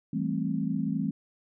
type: chord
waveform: sine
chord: A minor seventh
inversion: second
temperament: equal with one note detuned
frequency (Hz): 164.81 / 196 / 220 / 263.9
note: E3 / G3 / A3 / C4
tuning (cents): 0 / 0 / 0 / +15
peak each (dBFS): -32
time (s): 0.13-1.11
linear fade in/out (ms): 5
effects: none